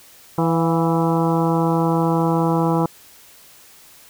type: harmonic tone with a mistuned harmonic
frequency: 164.81 Hz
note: E3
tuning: in tune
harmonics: 1 / 2 / 3 / 4 / 5 / 6 / 7 / 8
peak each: -19 / -21 / -24 / -29 / -25 / -26 / -32 / -32 dBFS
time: 0.38-2.86 s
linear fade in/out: 2 ms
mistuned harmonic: 4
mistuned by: +60 cents
effects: white hiss -47 dBFS RMS until 4.09 s